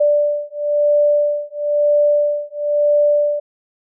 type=beating tone pair; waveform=sine; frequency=587.3 / 588.3 Hz; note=D5 / D5; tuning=0 / +3 cents; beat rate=1 Hz; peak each=-16 dBFS; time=0-3.4 s; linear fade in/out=10 ms; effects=none